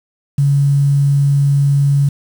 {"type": "tone with quantisation", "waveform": "sine", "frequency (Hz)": 141, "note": "C#3", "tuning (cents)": 30, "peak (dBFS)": -9, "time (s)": [0.38, 2.09], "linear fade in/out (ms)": 5, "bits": 6, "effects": []}